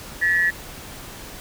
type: tone pair together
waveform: sine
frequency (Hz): 1737 / 1913.2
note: A6 / A#6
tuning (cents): -23 / +44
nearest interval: major second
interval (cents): 167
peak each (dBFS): -19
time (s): 0.21-0.51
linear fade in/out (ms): 20
effects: pink hiss -38 dBFS RMS until 1.4 s